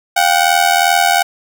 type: ring-modulated tone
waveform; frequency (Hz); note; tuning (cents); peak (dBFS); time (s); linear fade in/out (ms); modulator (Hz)
sawtooth; 747; F#5; +16; -3; 0.16-1.23; 10; 41.3
effects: none